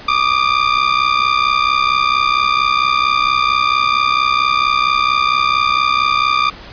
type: ring-modulated tone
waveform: sawtooth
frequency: 1194 Hz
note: D6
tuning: 28 cents sharp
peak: -5 dBFS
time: 0.08-6.5 s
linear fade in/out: 5 ms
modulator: 32.2 Hz
effects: pink hiss -35 dBFS RMS until 6.72 s + resampled to 11025 Hz